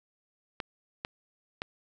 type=clicks; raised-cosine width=0.3 ms; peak=-17 dBFS; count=3; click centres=0.602 / 1.049 / 1.619 s; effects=none